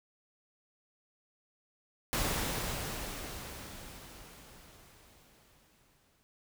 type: noise with exponential decay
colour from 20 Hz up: pink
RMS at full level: -31 dBFS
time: 2.13-6.23 s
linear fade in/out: 0 ms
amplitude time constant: 890 ms
effects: none